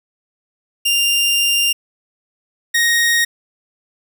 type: tone pair in turn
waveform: sawtooth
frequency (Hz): 2794 / 1869.8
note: F7 / A#6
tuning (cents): 0 / +5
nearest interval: perfect fifth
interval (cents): 695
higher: first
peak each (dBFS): -10 / -9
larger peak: second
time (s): 0.85-1.73 / 2.74-3.25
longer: first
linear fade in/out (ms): 10
effects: none